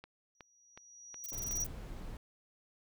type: click train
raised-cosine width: 0.3 ms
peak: -33 dBFS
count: 5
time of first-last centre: 0.04-1.511 s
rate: 2.72 Hz
type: tone with exponential growth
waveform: sine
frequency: 5790 Hz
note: F#8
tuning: 38 cents flat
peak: -32 dBFS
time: 0.35-1.64 s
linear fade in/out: 1 ms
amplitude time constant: 280 ms
type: noise bursts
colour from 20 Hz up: violet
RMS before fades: -44 dBFS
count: 10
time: 1.24-1.665 s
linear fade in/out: 0 ms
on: 20 ms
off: 25 ms
type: noise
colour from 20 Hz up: brown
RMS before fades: -44 dBFS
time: 1.32-2.17 s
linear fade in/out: 2 ms
effects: none